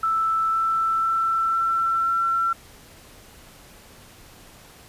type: tone with pitch steps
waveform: sine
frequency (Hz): 1321 / 1328.7 / 1336.3 / 1344.1 / 1351.9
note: E6 / E6 / E6 / E6 / E6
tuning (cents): +3 / +13 / +23 / +33 / +43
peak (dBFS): -19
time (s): 0.03-2.53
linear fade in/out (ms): 5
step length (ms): 500
effects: pink hiss -48 dBFS RMS until 4.88 s + resampled to 32000 Hz